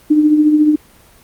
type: tone with tremolo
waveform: sine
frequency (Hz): 302.5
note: D#4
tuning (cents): -49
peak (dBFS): -5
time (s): 0.1-0.76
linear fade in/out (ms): 10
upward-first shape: triangle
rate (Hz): 14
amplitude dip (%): 55
effects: pink hiss -46 dBFS RMS until 1.23 s + Opus 24 kbps